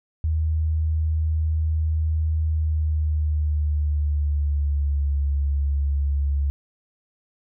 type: tone with pitch glide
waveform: sine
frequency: 78.7 to 70.52 Hz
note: D#2 to C#2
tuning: +20 to +30 cents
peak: -19 dBFS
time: 0.24-6.5 s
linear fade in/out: 0 ms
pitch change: -190 cents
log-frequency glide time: 2.45-5.16 s
effects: none